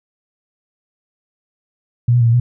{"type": "tone with pitch steps", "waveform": "sine", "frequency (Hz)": [119.9, 122.3, 117.1, 115.9, 122.2], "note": ["A#2", "B2", "A#2", "A#2", "B2"], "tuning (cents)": [49, -16, 8, -10, -18], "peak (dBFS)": -9, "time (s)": [2.08, 2.4], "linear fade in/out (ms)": 5, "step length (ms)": 64, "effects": []}